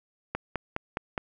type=click train; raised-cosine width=0.5 ms; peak=-14 dBFS; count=5; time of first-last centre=0.35-1.178 s; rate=4.83 Hz; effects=none